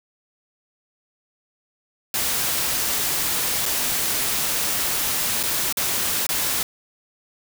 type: noise with dropouts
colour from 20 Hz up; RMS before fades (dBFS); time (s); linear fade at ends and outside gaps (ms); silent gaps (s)
white; -23; 2.14-6.63; 2; 3.656-3.66 / 5.43-5.435 / 5.726-5.771 / 6.267-6.29
effects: none